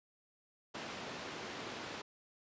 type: band-pass noise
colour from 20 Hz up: pink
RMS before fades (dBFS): -45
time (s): 0.74-2.02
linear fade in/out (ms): 10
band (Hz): 210 to 4800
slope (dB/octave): 12
effects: resampled to 16000 Hz